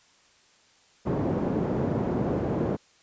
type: band-pass noise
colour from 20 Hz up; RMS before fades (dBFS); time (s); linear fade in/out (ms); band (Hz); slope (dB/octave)
pink; -27; 1.05-2.77; 20; 130 to 520; 12
effects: white hiss -60 dBFS RMS until 3.02 s + resampled to 16000 Hz